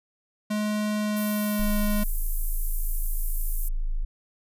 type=tone with pitch glide; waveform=square; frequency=211.1 to 207.7 Hz; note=G#3 to G#3; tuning=+29 to 0 cents; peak=-25 dBFS; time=0.5-2.04 s; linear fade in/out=10 ms; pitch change=-29 cents; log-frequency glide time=0.99-1.75 s
type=high-pass noise; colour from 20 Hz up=pink; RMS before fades=-33 dBFS; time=1.16-3.69 s; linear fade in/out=10 ms; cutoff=12000 Hz; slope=24 dB/octave
type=tone; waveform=sine; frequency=27 Hz; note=A0; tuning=32 cents flat; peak=-23 dBFS; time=1.59-4.05 s; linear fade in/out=10 ms
effects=resampled to 32000 Hz